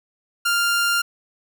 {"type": "tone", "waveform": "sawtooth", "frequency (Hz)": 1396.9, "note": "F6", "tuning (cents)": 0, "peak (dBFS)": -14, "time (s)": [0.45, 1.02], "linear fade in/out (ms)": 10, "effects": []}